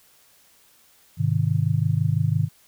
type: chord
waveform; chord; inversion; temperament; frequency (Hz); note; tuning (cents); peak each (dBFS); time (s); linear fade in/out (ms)
sine; Ab major; none; just; 103.83 / 129.78 / 155.74; Ab2 / C3 / Eb3; 0 / -14 / +2; -23; 1.17-2.49; 50
effects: white hiss -57 dBFS RMS until 2.67 s